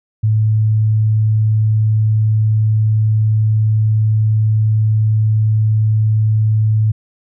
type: tone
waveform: sine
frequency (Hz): 108.6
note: A2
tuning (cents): -22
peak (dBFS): -10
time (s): 0.23-6.92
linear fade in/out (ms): 10
effects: none